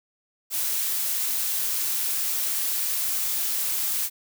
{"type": "noise", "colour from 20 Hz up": "blue", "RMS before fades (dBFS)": -26, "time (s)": [0.5, 4.1], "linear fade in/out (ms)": 50, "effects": []}